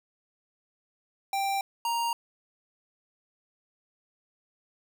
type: tone pair in turn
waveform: square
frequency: 786 / 934.7 Hz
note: G5 / A#5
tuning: +4 / +4 cents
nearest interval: minor third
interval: 300 cents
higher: second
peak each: -27 dBFS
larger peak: neither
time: 1.33-1.61 / 1.85-2.13 s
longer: neither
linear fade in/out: 2 ms
effects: none